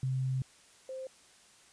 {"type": "tone pair in turn", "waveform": "sine", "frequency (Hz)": [130.81, 523.2], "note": ["C3", "C5"], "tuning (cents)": [0, 0], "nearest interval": "2 octaves", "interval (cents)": 2400, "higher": "second", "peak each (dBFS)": [-29, -38], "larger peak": "first", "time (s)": [[0.03, 0.42], [0.89, 1.07]], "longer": "first", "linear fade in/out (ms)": 2, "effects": ["white hiss -60 dBFS RMS until 1.72 s", "resampled to 22050 Hz"]}